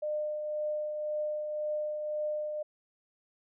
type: tone with tremolo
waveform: sine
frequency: 604 Hz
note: D5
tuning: 48 cents sharp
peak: -29 dBFS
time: 0.02-2.63 s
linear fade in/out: 10 ms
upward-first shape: triangle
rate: 1.9 Hz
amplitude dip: 40%
effects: none

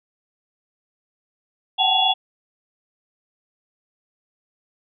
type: tone cluster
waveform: sine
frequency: 742 / 770 / 868 / 2788 / 3388 Hz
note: F#5 / G5 / A5 / F7 / G#7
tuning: +5 / -31 / -24 / -4 / +34 cents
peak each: -24 / -22 / -25 / -26 / -18 dBFS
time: 1.78-2.14 s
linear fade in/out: 20 ms
effects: none

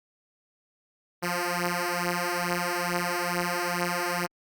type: beating tone pair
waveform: 5% pulse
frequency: 174.61 / 176.91 Hz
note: F3 / F3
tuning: 0 / +23 cents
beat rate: 2.3 Hz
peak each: -18 dBFS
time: 1.22-4.27 s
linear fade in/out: 20 ms
effects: Opus 48 kbps

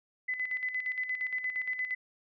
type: tone with tremolo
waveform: sine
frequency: 2012 Hz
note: B6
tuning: 32 cents sharp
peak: -29 dBFS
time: 0.28-1.95 s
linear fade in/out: 10 ms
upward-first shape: square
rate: 8.6 Hz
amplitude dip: 60%
effects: resampled to 11025 Hz

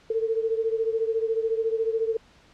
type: beating tone pair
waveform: sine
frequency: 445.5 / 459.5 Hz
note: A4 / A#4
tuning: +22 / -25 cents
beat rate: 14 Hz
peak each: -24 / -28 dBFS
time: 0.1-2.17 s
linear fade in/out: 5 ms
effects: pink hiss -56 dBFS RMS until 2.53 s + low-pass 5000 Hz 12 dB/octave

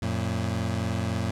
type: tone pair together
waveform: 25% pulse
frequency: 90.29 / 113.9 Hz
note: F#2 / A#2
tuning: -42 / -40 cents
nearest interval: major third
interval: 402 cents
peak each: -25 / -25 dBFS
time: 0.02-1.31 s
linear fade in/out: 5 ms
effects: low-pass 9000 Hz 12 dB/octave + 10-bit

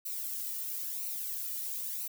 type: noise with flanger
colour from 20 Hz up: violet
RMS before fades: -37 dBFS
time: 0.05-2.08 s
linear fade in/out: 10 ms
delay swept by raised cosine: 0.59 to 1.89 ms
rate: 1 Hz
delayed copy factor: -0.7
effects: none

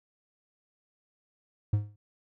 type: tone with exponential decay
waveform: triangle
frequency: 103.83 Hz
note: G#2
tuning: in tune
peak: -17 dBFS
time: 1.73-1.96 s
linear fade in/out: 5 ms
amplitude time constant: 48 ms
effects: none

